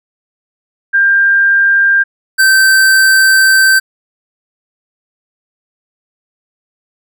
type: tone pair in turn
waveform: sine / square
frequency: 1594 / 1551.3 Hz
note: G6 / G6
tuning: +28 / -19 cents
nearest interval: unison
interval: 47 cents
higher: first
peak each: -6 dBFS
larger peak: neither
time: 0.93-2.04 / 2.38-3.8 s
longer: second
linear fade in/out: 20 ms
effects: none